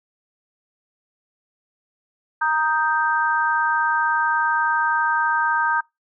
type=chord; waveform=sine; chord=Eb major; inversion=second; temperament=equal; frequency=932.3 / 1244.5 / 1568 Hz; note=Bb5 / Eb6 / G6; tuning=0 / 0 / 0 cents; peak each=-21 / -24 / -21 dBFS; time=2.41-5.81 s; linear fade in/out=10 ms; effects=noise-tail reverb RT60 0.2 s tail -25 dB re dry